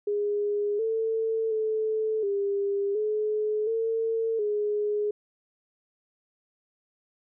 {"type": "tone with pitch steps", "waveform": "sine", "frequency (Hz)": [412.1, 446.8, 436.3, 400.3, 426.5, 451.3, 417.3], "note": ["G#4", "A4", "A4", "G4", "G#4", "A4", "G#4"], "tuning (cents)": [-13, 27, -15, 36, 46, 44, 8], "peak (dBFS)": -24, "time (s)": [0.07, 5.11], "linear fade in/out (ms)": 5, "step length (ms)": 720, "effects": []}